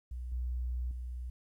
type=tone with level steps; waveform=sine; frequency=61.5 Hz; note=B1; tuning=7 cents flat; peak=-37 / -32 / -37 dBFS; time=0.11-1.3 s; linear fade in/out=5 ms; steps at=0.32 / 0.91 s; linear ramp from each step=2 ms; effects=12-bit